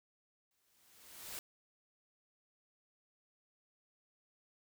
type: noise with exponential growth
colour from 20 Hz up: white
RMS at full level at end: -43 dBFS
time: 0.51-1.39 s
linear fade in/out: 1 ms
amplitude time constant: 190 ms
effects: none